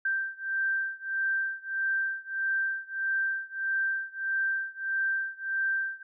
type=beating tone pair; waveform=sine; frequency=1568 / 1569.6 Hz; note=G6 / G6; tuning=0 / +2 cents; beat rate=1.6 Hz; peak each=-30 / -31 dBFS; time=0.05-6.03 s; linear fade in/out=5 ms; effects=none